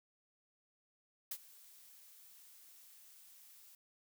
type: noise with ADSR envelope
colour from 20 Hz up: blue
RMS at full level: -40 dBFS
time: 1.31-3.75 s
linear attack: 6 ms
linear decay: 55 ms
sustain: -20 dB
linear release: 3 ms
effects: none